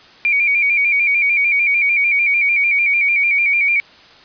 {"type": "tone with vibrato", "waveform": "sine", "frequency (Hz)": 2316, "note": "D7", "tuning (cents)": -25, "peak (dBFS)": -12, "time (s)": [0.25, 3.8], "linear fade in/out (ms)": 0, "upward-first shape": "square", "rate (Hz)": 6.7, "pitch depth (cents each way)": 52, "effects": ["white hiss -44 dBFS RMS until 4.24 s", "resampled to 11025 Hz"]}